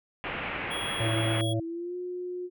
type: low-pass noise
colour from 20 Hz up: white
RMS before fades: -34 dBFS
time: 0.24-1.41 s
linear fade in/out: 0 ms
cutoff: 2800 Hz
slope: 48 dB/octave
type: tone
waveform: square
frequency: 3326 Hz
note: G#7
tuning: 2 cents sharp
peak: -34 dBFS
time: 0.7-1.54 s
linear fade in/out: 20 ms
type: harmonic tone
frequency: 112.5 Hz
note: A2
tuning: 39 cents sharp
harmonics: 1 / 3 / 5 / 6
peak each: -27 / -42 / -35 / -37 dBFS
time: 1-1.6 s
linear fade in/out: 5 ms
type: tone with pitch glide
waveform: sine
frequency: 329.6 to 359.4 Hz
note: E4 to F4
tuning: 0 to +50 cents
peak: -32 dBFS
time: 1.02-2.5 s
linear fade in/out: 50 ms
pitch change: +150 cents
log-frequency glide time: 1.65-1.96 s
effects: none